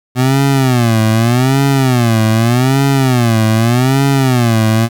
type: tone with vibrato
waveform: 25% pulse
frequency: 123.47 Hz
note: B2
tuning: in tune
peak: -5 dBFS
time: 0.15-4.89 s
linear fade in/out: 50 ms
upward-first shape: sine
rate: 0.83 Hz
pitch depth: 200 cents each way
effects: 7-bit